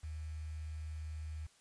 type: tone with quantisation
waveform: sine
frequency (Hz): 77.9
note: D#2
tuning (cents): +3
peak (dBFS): -40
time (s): 0.03-1.47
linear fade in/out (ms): 10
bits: 10
effects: white hiss -67 dBFS RMS until 1.6 s + resampled to 22050 Hz